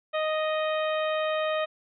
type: harmonic tone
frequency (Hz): 622.3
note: D#5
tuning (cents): 0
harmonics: 1 / 2 / 3 / 4 / 5 / 6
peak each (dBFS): -26 / -32 / -36 / -38 / -40 / -42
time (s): 0.13-1.66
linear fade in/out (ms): 20
effects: none